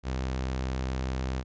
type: tone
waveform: sawtooth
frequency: 64.8 Hz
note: C2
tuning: 16 cents flat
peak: -25 dBFS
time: 0.03-1.44 s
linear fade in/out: 50 ms
effects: resampled to 16000 Hz